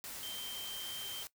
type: tone in noise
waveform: sine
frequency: 3136 Hz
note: G7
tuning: in tune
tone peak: -42 dBFS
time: 0.23-1.23 s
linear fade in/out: 0 ms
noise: white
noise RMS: -45 dBFS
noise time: 0.04-1.27 s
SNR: 0 dB
effects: noise-tail reverb RT60 0.1 s tail -18 dB re dry